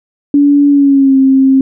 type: tone with pitch glide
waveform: sine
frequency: 286.2 to 267 Hz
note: D4 to C4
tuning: -45 to +35 cents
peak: -4 dBFS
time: 0.34-1.61 s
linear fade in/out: 2 ms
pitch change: -120 cents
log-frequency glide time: 0.69-1.17 s
effects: none